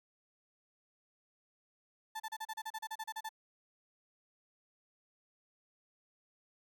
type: tone bursts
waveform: 35% pulse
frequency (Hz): 880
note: A5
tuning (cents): 0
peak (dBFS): -37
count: 14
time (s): 2.15-3.292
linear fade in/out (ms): 10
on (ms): 50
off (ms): 34
effects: none